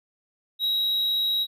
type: tone with amplitude modulation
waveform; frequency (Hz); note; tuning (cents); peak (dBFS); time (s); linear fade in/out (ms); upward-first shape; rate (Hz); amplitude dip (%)
triangle; 3834; A#7; +48; -19; 0.59-1.47; 50; sine; 246; 25
effects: none